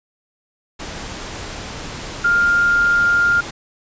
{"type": "tone in noise", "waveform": "sine", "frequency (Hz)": 1404, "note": "F6", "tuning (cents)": 9, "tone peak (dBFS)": -12, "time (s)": [2.24, 3.41], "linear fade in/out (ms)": 10, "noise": "pink", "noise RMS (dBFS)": -30, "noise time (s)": [0.79, 3.51], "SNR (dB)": 15, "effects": ["resampled to 16000 Hz"]}